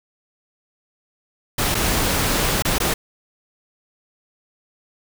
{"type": "noise with dropouts", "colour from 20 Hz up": "pink", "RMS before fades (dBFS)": -20, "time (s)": [1.58, 2.94], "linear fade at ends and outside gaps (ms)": 5, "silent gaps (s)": [[1.746, 1.75], [2.623, 2.649], [2.784, 2.801]], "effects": []}